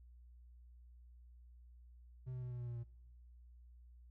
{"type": "tone with pitch steps", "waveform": "triangle", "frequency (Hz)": [127.7, 126.01, 124.35, 122.71, 121.09, 119.49, 117.92], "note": ["C3", "B2", "B2", "B2", "B2", "A#2", "A#2"], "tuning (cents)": [-42, 35, 12, -11, -34, 43, 20], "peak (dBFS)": -40, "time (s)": [2.26, 2.841], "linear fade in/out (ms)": 20, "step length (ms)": 83, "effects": ["noise-tail reverb RT60 0.9 s tail -21 dB re dry", "added 60 Hz sine -57 dBFS peak until 4.1 s"]}